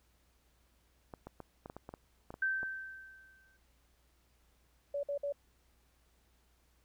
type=clicks; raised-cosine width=1 ms; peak=-31 dBFS; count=11; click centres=1.138 / 1.27 / 1.403 / 1.659 / 1.699 / 1.766 / 1.891 / 1.939 / 2.305 / 2.341 / 2.631 s
type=tone with exponential decay; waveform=sine; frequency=1553 Hz; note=G6; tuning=17 cents flat; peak=-28 dBFS; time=2.42-3.57 s; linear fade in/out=5 ms; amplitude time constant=250 ms
type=tone bursts; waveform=sine; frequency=570 Hz; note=C#5; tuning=48 cents sharp; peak=-33 dBFS; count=3; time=4.94-5.324 s; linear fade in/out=5 ms; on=92 ms; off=54 ms
effects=added 60 Hz sine -70 dBFS peak until 6.84 s + pink hiss -73 dBFS RMS until 6.84 s